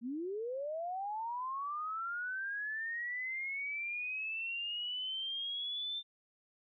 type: linear sweep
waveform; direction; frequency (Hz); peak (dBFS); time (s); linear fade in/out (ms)
sine; up; 222.3 to 3588; -36; 0.01-6.03; 50
effects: none